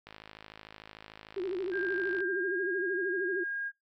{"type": "click train", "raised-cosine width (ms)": 0.3, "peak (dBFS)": -30, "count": 115, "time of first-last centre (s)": [0.07, 2.205], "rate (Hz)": 53.4}
{"type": "tone with vibrato", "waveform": "sine", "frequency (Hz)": 370, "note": "F#4", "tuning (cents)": 0, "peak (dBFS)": -31, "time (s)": [1.36, 3.44], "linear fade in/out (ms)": 10, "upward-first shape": "sine", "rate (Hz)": 13, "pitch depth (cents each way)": 120}
{"type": "tone with pitch glide", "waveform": "sine", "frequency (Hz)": [1600, 1625.1], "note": ["G6", "G#6"], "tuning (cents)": [35, -38], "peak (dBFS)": -32, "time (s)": [1.71, 3.72], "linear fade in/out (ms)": 50, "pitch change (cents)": 27, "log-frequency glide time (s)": [2.25, 2.61]}
{"effects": ["noise-tail reverb RT60 0.2 s tail -26 dB re dry"]}